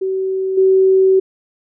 sine tone with level steps, 380.4 Hz, F#4, 48 cents sharp, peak -16 / -8 dBFS, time 0.01-1.2 s, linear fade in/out 10 ms, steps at 0.57 s, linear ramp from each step 10 ms, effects none

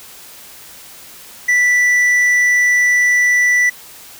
sine tone with tanh clipping, 1970 Hz, B6, 5 cents flat, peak -11 dBFS, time 1.48-3.7 s, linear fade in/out 10 ms, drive 6 dB, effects white hiss -38 dBFS RMS until 4.19 s

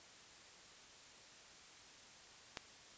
click, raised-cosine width 0.2 ms, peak -24 dBFS, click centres 2.572 s, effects white hiss -59 dBFS RMS until 2.97 s + resampled to 16000 Hz

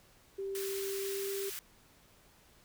sine tone with pitch glide, 391 to 394.2 Hz, G4 to G4, -4 to +10 cents, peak -35 dBFS, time 0.38-1.5 s, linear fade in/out 10 ms, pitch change +14 cents, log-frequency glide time 0.7-1.36 s
white high-pass noise, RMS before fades -42 dBFS, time 0.55-1.59 s, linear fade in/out 0 ms, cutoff 1200 Hz, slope 24 dB/octave
effects pink hiss -63 dBFS RMS until 2.64 s

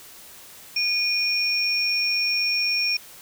sine tone pair together, 2448 / 5496 Hz, D#7 / F8, -29 / -29 cents, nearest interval octave + major second, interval 1400 cents, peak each -23 / -23 dBFS, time 0.76-2.97 s, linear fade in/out 5 ms, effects white hiss -45 dBFS RMS until 3.21 s

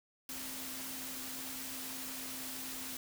sine tone in noise, 261.6 Hz, C4, in tune, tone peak -50 dBFS, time 0.29-2.97 s, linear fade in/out 2 ms, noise white, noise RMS -43 dBFS, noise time 0.29-2.97 s, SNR -10 dB, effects none

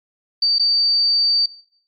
sine tone with dropouts, 4617 Hz, D8, 30 cents flat, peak -13 dBFS, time 0.42-1.46 s, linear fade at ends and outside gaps 5 ms, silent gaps 0.585-0.595 s, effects noise-tail reverb RT60 0.6 s tail -19 dB re dry + MP3 32 kbps

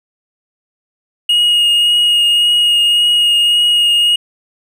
triangle tone with vibrato, 2871 Hz, F7, 47 cents sharp, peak -7 dBFS, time 1.29-4.16 s, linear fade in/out 5 ms, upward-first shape triangle, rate 1.8 Hz, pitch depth 14 cents each way, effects none

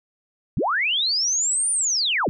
sine linear two-way sweep, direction up then down, 77.78 to 9370 to 92.7 Hz, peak -19 dBFS, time 0.57-2.29 s, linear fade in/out 0 ms, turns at 1.71 s, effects none

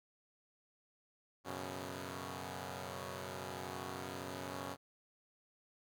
5% pulse chord, F# suspended fourth, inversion none, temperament equal, 92.5 / 123.47 / 138.59 Hz, F#2 / B2 / C#3, 0 / 0 / 0 cents, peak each -34 / -37 / -36 dBFS, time 1.44-4.77 s, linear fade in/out 50 ms, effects none

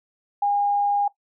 sine tone, 813 Hz, G#5, 37 cents flat, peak -18 dBFS, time 0.42-1.08 s, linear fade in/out 5 ms, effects noise-tail reverb RT60 0.1 s tail -17 dB re dry

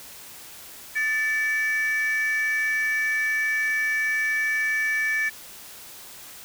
sine tone pair together, 1759 / 2292 Hz, A6 / D7, -1 / -43 cents, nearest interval perfect fourth, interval 458 cents, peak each -21 / -25 dBFS, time 0.95-5.3 s, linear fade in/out 20 ms, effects tanh soft clip ceiling -18 dBFS + white hiss -43 dBFS RMS until 6.44 s

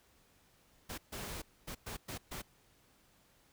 pink noise bursts at uneven times, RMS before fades -43 dBFS, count 6, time 0.89-0.98 / 1.12-1.42 / 1.67-1.75 / 1.86-1.97 / 2.08-2.18 / 2.31-2.42 s, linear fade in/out 10 ms, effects pink hiss -68 dBFS RMS until 3.52 s

